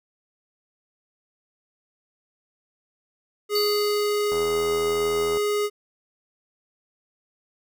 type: tone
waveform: square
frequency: 415.3 Hz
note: G#4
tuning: in tune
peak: -22 dBFS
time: 3.49-5.7 s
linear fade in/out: 50 ms
type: tone with exponential decay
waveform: square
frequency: 4535 Hz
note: C#8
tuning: 39 cents sharp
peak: -23 dBFS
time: 3.55-5.16 s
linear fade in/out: 5 ms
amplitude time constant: 350 ms
type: click train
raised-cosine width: 1 ms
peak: -21 dBFS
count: 87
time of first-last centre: 4.32-5.371 s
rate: 81.8 Hz
effects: none